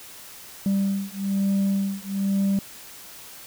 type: beating tone pair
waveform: sine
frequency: 196 / 197.1 Hz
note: G3 / G3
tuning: 0 / +10 cents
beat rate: 1.1 Hz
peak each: -22 dBFS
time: 0.66-2.59 s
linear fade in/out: 2 ms
effects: tanh soft clip ceiling -18 dBFS + white hiss -43 dBFS RMS until 3.46 s